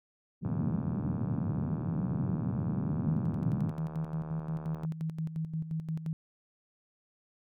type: band-pass noise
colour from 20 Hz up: white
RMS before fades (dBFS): -32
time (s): 0.41-3.73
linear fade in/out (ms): 50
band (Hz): 110 to 200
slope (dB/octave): 24
type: click train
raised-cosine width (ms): 1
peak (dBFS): -31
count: 338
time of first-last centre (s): 0.45-4.849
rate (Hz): 76.6
type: tone with tremolo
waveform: sine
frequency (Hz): 160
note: D#3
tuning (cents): +49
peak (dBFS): -30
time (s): 3.08-6.13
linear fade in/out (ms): 0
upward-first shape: square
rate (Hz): 5.7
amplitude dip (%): 65
effects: none